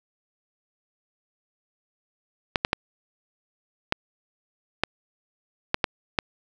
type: clicks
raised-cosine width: 0.3 ms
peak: -4 dBFS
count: 8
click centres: 2.558 / 2.649 / 2.731 / 3.924 / 4.836 / 5.744 / 5.842 / 6.188 s
effects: none